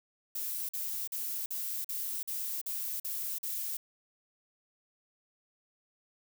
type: noise bursts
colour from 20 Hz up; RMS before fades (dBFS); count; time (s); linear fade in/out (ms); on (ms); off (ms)
violet; -36; 9; 0.35-3.77; 5; 340; 45
effects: none